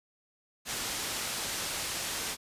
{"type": "low-pass noise", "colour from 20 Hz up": "white", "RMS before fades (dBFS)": -35, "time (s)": [0.65, 2.37], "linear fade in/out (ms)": 50, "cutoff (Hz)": 8400, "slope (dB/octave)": 12, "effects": ["resampled to 32000 Hz"]}